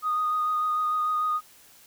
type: tone with vibrato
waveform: sine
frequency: 1239 Hz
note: D#6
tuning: 8 cents flat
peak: -22 dBFS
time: 0.02-1.41 s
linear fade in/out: 50 ms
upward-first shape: sine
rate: 6.7 Hz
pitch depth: 15 cents each way
effects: tanh soft clip ceiling -18 dBFS + white hiss -54 dBFS RMS until 1.86 s